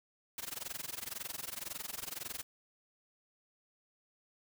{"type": "noise with amplitude modulation", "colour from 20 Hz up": "white", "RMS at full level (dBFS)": -39, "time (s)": [0.38, 2.43], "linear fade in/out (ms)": 2, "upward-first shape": "sine", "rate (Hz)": 21.9, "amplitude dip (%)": 95, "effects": []}